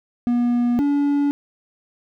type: tone pair in turn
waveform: triangle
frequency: 241.1 / 286 Hz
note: B3 / D4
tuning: -41 / -46 cents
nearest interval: minor third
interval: 295 cents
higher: second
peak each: -14 dBFS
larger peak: neither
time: 0.27-0.79 / 0.79-1.31 s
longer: neither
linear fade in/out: 0 ms
effects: none